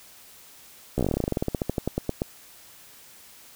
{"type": "slowing click train", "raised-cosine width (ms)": 2, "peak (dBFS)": -11, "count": 25, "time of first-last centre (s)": [0.98, 2.219], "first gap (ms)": 14, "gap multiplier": 1.1, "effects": ["white hiss -50 dBFS RMS until 3.55 s"]}